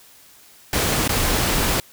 pink noise with dropouts, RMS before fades -20 dBFS, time 0.73-1.8 s, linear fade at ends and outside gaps 1 ms, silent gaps 1.077-1.092 s, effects white hiss -49 dBFS RMS until 1.92 s

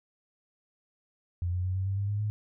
sine tone with pitch steps, 87.7 / 90.06 / 92.49 / 94.98 / 97.53 / 100.16 / 102.86 / 105.63 Hz, F2 / F#2 / F#2 / F#2 / G2 / G2 / G#2 / G#2, +8 / -46 / 0 / +46 / -8 / +38 / -16 / +30 cents, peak -27 dBFS, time 1.42-2.3 s, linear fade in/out 0 ms, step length 110 ms, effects none

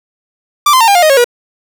45% pulse tone with pitch steps, 1174.7 / 1034.5 / 911.1 / 802.3 / 706.6 / 622.3 / 548 / 482.6 Hz, D6 / C6 / A#5 / G5 / F5 / D#5 / C#5 / B4, 0 / -20 / -40 / +40 / +20 / 0 / -20 / -40 cents, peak -5 dBFS, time 0.66-1.244 s, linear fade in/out 5 ms, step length 73 ms, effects none

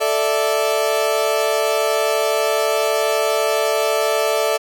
35% pulse chord, A suspended fourth, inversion none, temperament equal, 440 / 587.3 / 659.3 Hz, A4 / D5 / E5, 0 / 0 / 0 cents, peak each -19 dBFS, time 0-4.58 s, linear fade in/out 20 ms, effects none

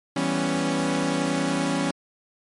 sawtooth chord, C# half-diminished seventh, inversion first, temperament equal, 164.81 / 196 / 246.9 / 277.2 Hz, E3 / G3 / B3 / C#4, 0 / 0 / 0 / 0 cents, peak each -25 / -26 / -26 / -21 dBFS, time 0.16-1.91 s, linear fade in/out 5 ms, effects MP3 48 kbps

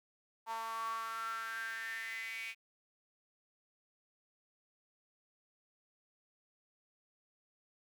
sawtooth tone with high-pass filter sweep, 225.6 Hz, A3, 44 cents sharp, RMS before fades -41 dBFS, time 0.46-2.55 s, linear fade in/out 50 ms, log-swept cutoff 930 to 2400 Hz, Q 9.2, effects none

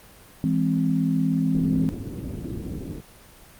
sine chord, E augmented, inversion none, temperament equal with one note detuned, 164.81 / 204.9 / 261.6 Hz, E3 / G#3 / B#3, 0 / -23 / 0 cents, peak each -23 / -26 / -23 dBFS, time 0.44-1.89 s, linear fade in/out 0 ms
white low-pass noise, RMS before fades -32 dBFS, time 1.54-3.01 s, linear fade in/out 10 ms, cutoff 330 Hz, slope 24 dB/octave
effects pink hiss -49 dBFS RMS until 3.59 s + Opus 32 kbps

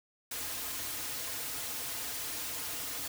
white noise with comb filter, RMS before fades -38 dBFS, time 0.31-3.08 s, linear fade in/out 5 ms, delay 5.2 ms, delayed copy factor -0.9, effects none

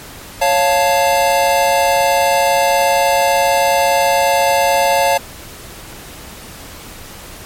square chord, Db augmented, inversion none, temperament equal, 554.4 / 698.5 / 880 Hz, Db5 / F5 / A5, 0 / 0 / 0 cents, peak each -16 dBFS, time 0.41-5.18 s, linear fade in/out 10 ms, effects pink hiss -34 dBFS RMS until 7.45 s + MP3 64 kbps

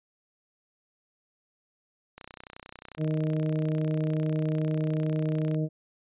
click train, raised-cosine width 0.3 ms, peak -27 dBFS, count 106, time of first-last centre 2.18-5.545 s, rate 31.2 Hz
harmonic tone, 155.56 Hz, D#3, in tune, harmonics 1 / 2 / 3 / 4, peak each -26 / -32 / -36 / -38 dBFS, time 2.97-5.69 s, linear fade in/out 50 ms
effects resampled to 8000 Hz

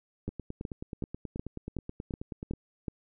two click trains, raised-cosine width 3 ms, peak -24 / -21 dBFS, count 22 / 8, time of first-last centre 0.29-2.536 / 0.28-2.882 s, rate 9.35 / 2.69 Hz, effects none

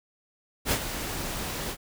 pink noise with ADSR envelope, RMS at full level -23 dBFS, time 0.65-1.77 s, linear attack 65 ms, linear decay 68 ms, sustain -10 dB, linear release 60 ms, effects none

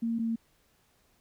sine tone pair in turn, 229.9 / 227.7 Hz, A#3 / A#3, -24 / -40 cents, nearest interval unison, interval 16 cents, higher first, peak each -27 dBFS, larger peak neither, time 0.02-0.19 / 0.19-0.36 s, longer neither, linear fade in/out 10 ms, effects pink hiss -68 dBFS RMS until 1.2 s

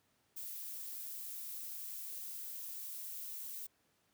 violet noise, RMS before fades -45 dBFS, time 0.36-3.67 s, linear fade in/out 10 ms, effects pink hiss -75 dBFS RMS until 4.13 s + high-pass 100 Hz 12 dB/octave

